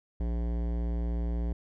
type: tone with hard clipping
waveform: sine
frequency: 58.27 Hz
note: A#1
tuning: in tune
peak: -30 dBFS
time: 0.2-1.53 s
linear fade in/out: 5 ms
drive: 17 dB
effects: none